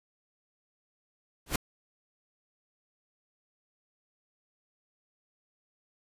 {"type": "noise with exponential growth", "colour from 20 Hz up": "pink", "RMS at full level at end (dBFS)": -21, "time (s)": [1.46, 1.56], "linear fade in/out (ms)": 5, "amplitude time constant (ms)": 21, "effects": ["resampled to 32000 Hz"]}